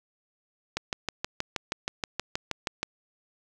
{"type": "click train", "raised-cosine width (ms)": 0.2, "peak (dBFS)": -11, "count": 14, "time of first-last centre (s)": [0.77, 2.83], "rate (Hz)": 6.31, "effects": []}